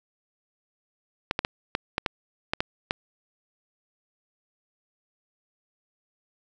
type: clicks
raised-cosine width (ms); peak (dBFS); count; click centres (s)
0.3; -8; 9; 1.311 / 1.391 / 1.449 / 1.751 / 1.981 / 2.062 / 2.535 / 2.605 / 2.909
effects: none